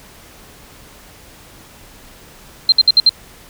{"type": "tone bursts", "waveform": "sine", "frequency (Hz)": 4150, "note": "C8", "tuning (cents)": -15, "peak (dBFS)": -5, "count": 5, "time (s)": [2.69, 3.093], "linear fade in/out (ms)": 2, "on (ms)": 31, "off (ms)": 62, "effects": ["pink hiss -42 dBFS RMS until 3.49 s"]}